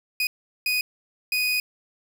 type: tone bursts at uneven times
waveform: 30% pulse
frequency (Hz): 2489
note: D#7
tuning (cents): 0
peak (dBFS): -19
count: 3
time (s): 0.2-0.27 / 0.66-0.81 / 1.32-1.6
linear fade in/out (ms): 2
effects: 10-bit